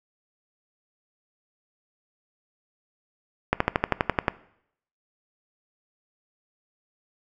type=slowing click train; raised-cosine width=0.5 ms; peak=-4 dBFS; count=10; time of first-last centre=3.53-4.282 s; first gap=74 ms; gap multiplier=1.03; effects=noise-tail reverb RT60 0.7 s tail -19 dB re dry